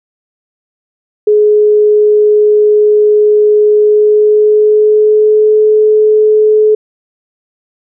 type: tone with pitch glide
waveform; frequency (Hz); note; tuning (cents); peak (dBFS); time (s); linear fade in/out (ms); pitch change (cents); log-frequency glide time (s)
sine; 421.2 to 428.6; G#4 to A4; +24 to -45; -4; 1.27-6.75; 5; +31; 3.76-5.59
effects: none